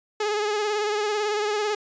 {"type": "tone with vibrato", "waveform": "sawtooth", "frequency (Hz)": 420, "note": "G#4", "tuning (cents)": 19, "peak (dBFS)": -19, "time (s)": [0.2, 1.75], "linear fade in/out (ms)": 5, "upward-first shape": "sine", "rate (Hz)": 18, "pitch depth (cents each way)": 43, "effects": ["resampled to 16000 Hz"]}